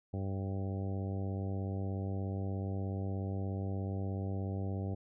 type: harmonic tone with a mistuned harmonic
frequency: 96.8 Hz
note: G2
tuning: 21 cents flat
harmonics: 1 / 2 / 3 / 4 / 5 / 6 / 7 / 8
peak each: -35 / -41 / -45 / -47 / -49 / -51 / -52 / -53 dBFS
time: 0.13-4.95 s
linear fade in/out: 10 ms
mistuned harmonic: 8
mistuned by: +16 cents
effects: none